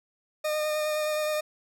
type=tone with vibrato; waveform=40% pulse; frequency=610 Hz; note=D#5; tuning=34 cents flat; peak=-25 dBFS; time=0.44-1.41 s; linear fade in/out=10 ms; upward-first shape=sine; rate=9.6 Hz; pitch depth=14 cents each way; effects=none